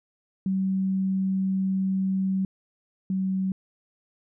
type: tone pair in turn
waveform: sine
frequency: 190.8 / 189.7 Hz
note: G3 / F#3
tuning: -47 / +43 cents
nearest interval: unison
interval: 10 cents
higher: first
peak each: -22 / -23 dBFS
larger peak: first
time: 0.46-2.45 / 3.1-3.52 s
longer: first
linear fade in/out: 2 ms
effects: none